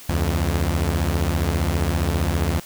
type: beating tone pair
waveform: sawtooth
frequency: 71.8 / 86.8 Hz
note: D2 / F2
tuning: -39 / -10 cents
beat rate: 15 Hz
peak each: -18 dBFS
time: 0.09-2.6 s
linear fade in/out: 5 ms
effects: white hiss -42 dBFS RMS until 2.65 s